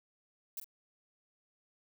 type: noise with echo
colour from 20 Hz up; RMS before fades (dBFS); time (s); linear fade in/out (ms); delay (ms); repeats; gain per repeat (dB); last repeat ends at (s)
violet; -40; 0.57-0.6; 2; 44; 1; -9; 0.644
effects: none